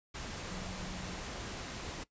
sine tone in noise, 185 Hz, F#3, in tune, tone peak -45 dBFS, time 0.5-1.18 s, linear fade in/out 10 ms, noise pink, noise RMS -42 dBFS, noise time 0.14-2.04 s, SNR -6 dB, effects noise-tail reverb RT60 0.1 s tail -18 dB re dry + resampled to 16000 Hz

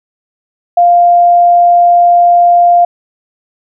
sine tone, 698.5 Hz, F5, in tune, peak -3 dBFS, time 0.77-2.85 s, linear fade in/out 5 ms, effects none

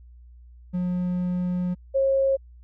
triangle / sine tone pair in turn, 179.5 / 541 Hz, F3 / C#5, +48 / -42 cents, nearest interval octave + perfect fifth, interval 1910 cents, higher second, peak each -21 / -18 dBFS, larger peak second, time 0.73-1.75 / 1.94-2.37 s, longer first, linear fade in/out 20 ms, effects added 60 Hz sine -45 dBFS peak until 2.63 s

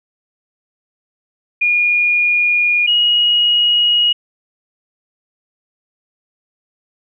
sine tone pair in turn, 2433 / 2893 Hz, D#7 / F#7, -39 / -40 cents, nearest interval minor third, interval 299 cents, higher second, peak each -11 / -10 dBFS, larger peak second, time 1.61-2.87 / 2.87-4.13 s, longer neither, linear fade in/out 10 ms, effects none

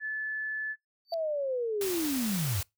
sine tone, 1734 Hz, A6, 26 cents flat, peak -31 dBFS, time 0-0.76 s, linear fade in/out 50 ms
triangle tone with exponential growth, 4572 Hz, D8, 47 cents flat, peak -35 dBFS, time 1.05-1.14 s, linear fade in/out 0 ms, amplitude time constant 19 ms
sine linear sweep, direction down, 677 to 83.2 Hz, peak -28 dBFS, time 1.12-2.61 s, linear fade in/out 5 ms
white noise, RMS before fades -36 dBFS, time 1.81-2.63 s, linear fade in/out 2 ms
effects noise-tail reverb RT60 0.2 s tail -25 dB re dry

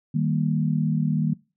sine chord, Eb major, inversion none, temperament equal, 155.56 / 196 / 233.1 Hz, Eb3 / G3 / Bb3, 0 / 0 / 0 cents, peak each -22 / -27 / -26 dBFS, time 0.14-1.34 s, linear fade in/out 10 ms, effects noise-tail reverb RT60 0.3 s tail -22 dB re dry

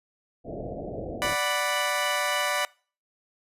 white low-pass noise, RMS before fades -35 dBFS, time 0.44-1.36 s, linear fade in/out 50 ms, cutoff 720 Hz, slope 96 dB/octave
15% pulse chord, B minor, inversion first, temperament equal, 587.3 / 740 / 987.8 Hz, D5 / F#5 / B5, 0 / 0 / 0 cents, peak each -21 / -24 / -23 dBFS, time 1.22-2.65 s, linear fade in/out 0 ms
effects noise-tail reverb RT60 0.4 s tail -24 dB re dry + resampled to 32000 Hz

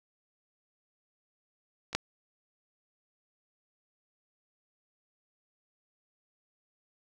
clicks, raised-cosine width 0.2 ms, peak -26 / -9 dBFS, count 2, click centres 1.93 / 1.95 s, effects none

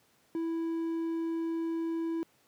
triangle tone, 329.6 Hz, E4, in tune, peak -28 dBFS, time 0.35-2.23 s, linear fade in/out 0 ms, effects pink hiss -67 dBFS RMS until 2.47 s + high-pass 150 Hz 12 dB/octave

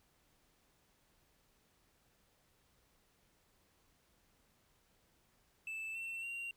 triangle tone with pitch steps, 2637 / 2697 / 2759 Hz, E7 / E7 / F7, 0 / +39 / -22 cents, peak -39 dBFS, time 5.67-6.51 s, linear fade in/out 2 ms, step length 280 ms, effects pink hiss -73 dBFS RMS until 6.56 s

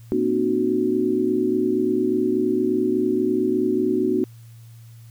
sine chord, C half-diminished seventh, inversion third, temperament equal with one note detuned, 233.1 / 261.6 / 305.1 / 370 Hz, Bb3 / C4 / Eb4 / Gb4, 0 / 0 / -34 / 0 cents, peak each -26 / -25 / -24 / -21 dBFS, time 0.12-4.24 s, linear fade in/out 0 ms, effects added 115 Hz sine -41 dBFS peak until 5.1 s + white hiss -57 dBFS RMS until 5.1 s

